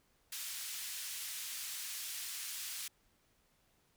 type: band-pass noise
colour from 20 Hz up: white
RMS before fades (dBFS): -43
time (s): 0.32-2.88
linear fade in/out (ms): 5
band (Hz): 2000 to 13000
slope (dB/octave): 12
effects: pink hiss -73 dBFS RMS until 3.96 s